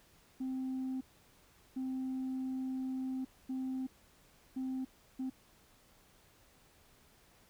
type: tone bursts at uneven times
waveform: sine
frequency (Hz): 260.8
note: C4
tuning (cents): -5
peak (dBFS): -33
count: 5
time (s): 0.4-1.01 / 1.76-3.25 / 3.49-3.87 / 4.56-4.85 / 5.19-5.3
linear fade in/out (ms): 10
effects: tanh soft clip ceiling -33 dBFS + pink hiss -65 dBFS RMS until 7.49 s